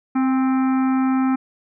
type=harmonic tone with a mistuned harmonic; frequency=261.6 Hz; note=C4; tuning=in tune; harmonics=1 / 3 / 4 / 5 / 6 / 7 / 8 / 9; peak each=-16 / -28 / -34 / -30 / -41 / -41 / -45 / -40 dBFS; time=0.15-1.36 s; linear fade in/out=10 ms; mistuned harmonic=3; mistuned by=+26 cents; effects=none